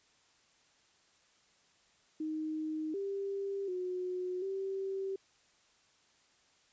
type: tone with pitch steps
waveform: sine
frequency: 311.9 / 395.2 / 364.3 / 387 Hz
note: D#4 / G4 / F#4 / G4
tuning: +4 / +14 / -27 / -22 cents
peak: -34 dBFS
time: 2.2-5.16 s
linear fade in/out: 5 ms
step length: 740 ms
effects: white hiss -68 dBFS RMS until 6.72 s + resampled to 16000 Hz